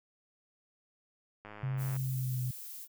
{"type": "click train", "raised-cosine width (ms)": 0.5, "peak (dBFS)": -32, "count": 55, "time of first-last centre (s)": [1.45, 1.964], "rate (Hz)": 105}
{"type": "tone with pitch glide", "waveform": "sine", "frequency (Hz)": [132, 126.18], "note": ["C3", "B2"], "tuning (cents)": [16, 38], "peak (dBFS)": -31, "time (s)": [1.63, 2.51], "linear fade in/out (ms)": 5, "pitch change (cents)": -78, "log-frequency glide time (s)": [2.01, 2.39]}
{"type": "noise", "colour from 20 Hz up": "violet", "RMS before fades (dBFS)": -45, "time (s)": [1.77, 2.88], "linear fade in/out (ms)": 50}
{"effects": []}